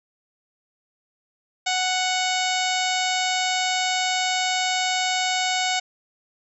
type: harmonic tone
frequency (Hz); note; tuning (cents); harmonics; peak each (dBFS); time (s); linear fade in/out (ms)
740; F#5; 0; 1 / 2 / 3 / 4 / 5 / 6 / 7 / 8 / 9 / 10; -25 / -31 / -28 / -30 / -30 / -33 / -34 / -37 / -35 / -33; 1.66-5.8; 10
effects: none